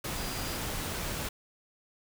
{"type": "tone in noise", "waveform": "sine", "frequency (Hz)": 4843, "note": "D#8", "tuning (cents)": -48, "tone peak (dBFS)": -45, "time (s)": [0.16, 0.57], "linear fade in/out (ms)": 5, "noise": "pink", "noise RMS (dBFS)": -35, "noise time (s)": [0.04, 1.29], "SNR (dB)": -13, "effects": []}